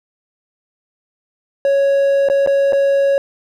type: tone with dropouts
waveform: triangle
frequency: 554.4 Hz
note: C#5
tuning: in tune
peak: -9 dBFS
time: 1.65-3.18 s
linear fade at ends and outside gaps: 1 ms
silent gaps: 2.287-2.299 / 2.463-2.473 / 2.724-2.731 s
effects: none